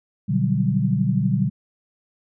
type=chord; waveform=sine; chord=G major seventh; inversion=first; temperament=just; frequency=122.5 / 147 / 183.75 / 196 Hz; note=B2 / D3 / F#3 / G3; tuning=-14 / +2 / -12 / 0 cents; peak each=-23 dBFS; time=0.28-1.5 s; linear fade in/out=20 ms; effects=none